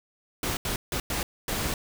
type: noise bursts at uneven times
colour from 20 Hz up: pink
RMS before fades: -29 dBFS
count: 5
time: 0.43-0.57 / 0.65-0.76 / 0.92-1 / 1.1-1.23 / 1.48-1.74 s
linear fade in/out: 2 ms
effects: none